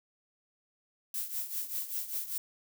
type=noise with tremolo; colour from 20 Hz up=violet; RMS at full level=-33 dBFS; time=1.14-2.38 s; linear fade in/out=2 ms; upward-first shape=triangle; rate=5.1 Hz; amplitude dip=80%; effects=none